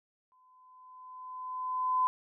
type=tone with exponential growth; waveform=sine; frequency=1017 Hz; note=C6; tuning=50 cents flat; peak=-23 dBFS; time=0.32-2.07 s; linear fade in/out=0 ms; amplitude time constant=380 ms; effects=none